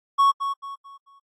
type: tone with echo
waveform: triangle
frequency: 1108.7 Hz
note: C#6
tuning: in tune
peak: -12 dBFS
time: 0.18-0.32 s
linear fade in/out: 20 ms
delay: 220 ms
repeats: 4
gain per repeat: -9 dB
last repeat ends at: 1.2 s
effects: AAC 32 kbps